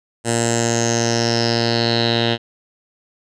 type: tone with low-pass filter sweep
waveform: 10% pulse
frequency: 116.54 Hz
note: A#2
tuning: in tune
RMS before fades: -18 dBFS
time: 0.24-2.38 s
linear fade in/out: 50 ms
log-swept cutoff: 8400 to 3500 Hz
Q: 7.2
effects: none